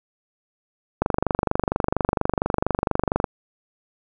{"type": "click train", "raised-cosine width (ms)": 1, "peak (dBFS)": -5, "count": 55, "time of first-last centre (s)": [1.02, 3.242], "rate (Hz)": 24.3, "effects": []}